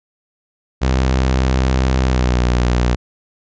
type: tone with pitch glide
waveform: sawtooth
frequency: 64.8 to 60.81 Hz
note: C2 to B1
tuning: -16 to -26 cents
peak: -9 dBFS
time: 0.81-2.96 s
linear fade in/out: 20 ms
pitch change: -110 cents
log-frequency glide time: 2.01-2.42 s
effects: resampled to 16000 Hz